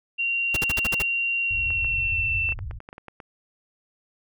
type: tone with pitch glide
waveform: sine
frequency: 2759 to 2679 Hz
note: F7 to E7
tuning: -22 to +27 cents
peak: -22 dBFS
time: 0.18-2.54 s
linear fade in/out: 20 ms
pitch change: -51 cents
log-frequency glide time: 1.38-2.34 s
type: noise bursts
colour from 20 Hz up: pink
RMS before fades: -27 dBFS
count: 7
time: 0.54-1.023 s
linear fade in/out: 5 ms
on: 27 ms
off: 49 ms
type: low-pass noise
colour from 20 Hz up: white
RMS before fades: -33 dBFS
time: 1.5-2.79 s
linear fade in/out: 10 ms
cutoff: 110 Hz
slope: 48 dB/octave
type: clicks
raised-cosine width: 0.5 ms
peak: -25 dBFS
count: 12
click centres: 1.705 / 1.846 / 2.49 / 2.523 / 2.59 / 2.711 / 2.804 / 2.889 / 2.929 / 2.981 / 3.083 / 3.202 s
effects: none